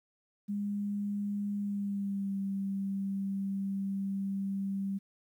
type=tone with pitch glide; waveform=sine; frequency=203.7 to 195.85 Hz; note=G#3 to G3; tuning=-33 to -1 cents; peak=-31 dBFS; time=0.48-4.99 s; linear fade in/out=20 ms; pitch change=-68 cents; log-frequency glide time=1.57-2.38 s; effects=11-bit